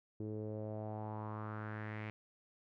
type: tone with low-pass filter sweep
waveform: sawtooth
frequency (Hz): 107.3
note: A2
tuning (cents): -43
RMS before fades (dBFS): -43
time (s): 0.2-2.1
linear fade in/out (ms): 0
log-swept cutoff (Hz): 370 to 2300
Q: 3.7
effects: none